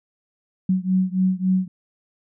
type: beating tone pair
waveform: sine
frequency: 184.9 / 188.5 Hz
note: F#3 / F#3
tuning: -1 / +32 cents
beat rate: 3.6 Hz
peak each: -20 / -21 dBFS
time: 0.69-1.68 s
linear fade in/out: 5 ms
effects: none